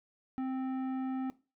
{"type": "tone with tanh clipping", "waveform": "sine", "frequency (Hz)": 261.6, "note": "C4", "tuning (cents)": 0, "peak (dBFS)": -34, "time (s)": [0.38, 1.3], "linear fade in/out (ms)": 0, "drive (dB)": 12, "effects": ["noise-tail reverb RT60 0.3 s tail -18 dB re dry"]}